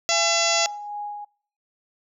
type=harmonic tone; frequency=675 Hz; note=E5; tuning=41 cents sharp; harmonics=1 / 2 / 3 / 4 / 5 / 6 / 7 / 8 / 9 / 10; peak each=-25 / -31 / -29 / -28 / -29 / -31 / -28 / -29 / -28 / -27 dBFS; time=0.09-0.66 s; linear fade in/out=0 ms
type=tone with tremolo; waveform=sine; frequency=827 Hz; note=G#5; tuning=8 cents flat; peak=-28 dBFS; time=0.11-1.25 s; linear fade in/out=10 ms; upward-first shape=sine; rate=2.5 Hz; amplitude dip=40%
effects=noise-tail reverb RT60 0.5 s tail -25 dB re dry